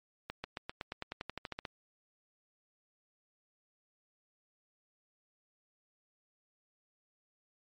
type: accelerating click train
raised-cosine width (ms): 0.3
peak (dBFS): -22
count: 15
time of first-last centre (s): 0.3-1.652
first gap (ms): 140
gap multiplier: 0.94
effects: MP3 48 kbps